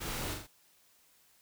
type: noise with echo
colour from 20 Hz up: pink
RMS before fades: -39 dBFS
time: 0-0.35 s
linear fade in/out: 20 ms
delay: 41 ms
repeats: 3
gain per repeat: -4 dB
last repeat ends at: 0.473 s
effects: white hiss -66 dBFS RMS until 1.41 s